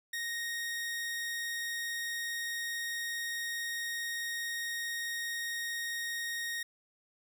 sawtooth tone, 1864.7 Hz, A#6, in tune, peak -31 dBFS, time 0.13-6.63 s, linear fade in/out 5 ms, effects none

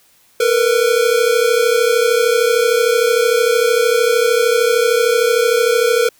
square tone pair together, 455.2 / 488.4 Hz, A#4 / B4, -41 / -19 cents, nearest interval minor second, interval 122 cents, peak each -15 dBFS, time 0.4-6.09 s, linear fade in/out 5 ms, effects white hiss -53 dBFS RMS until 6.19 s

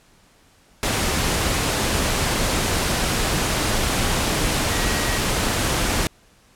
sine tone in noise, 1905 Hz, A#6, 37 cents sharp, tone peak -31 dBFS, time 4.7-5.18 s, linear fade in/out 0 ms, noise pink, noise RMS -21 dBFS, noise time 0.83-6.07 s, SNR -13 dB, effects pink hiss -55 dBFS RMS until 6.55 s + low-pass 11000 Hz 12 dB/octave

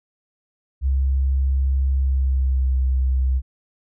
sine tone with pitch glide, 67 to 64.9 Hz, C2 to C2, +42 to -13 cents, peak -16 dBFS, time 0.81-3.42 s, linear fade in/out 50 ms, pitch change -55 cents, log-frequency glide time 1.96-2.75 s, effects none

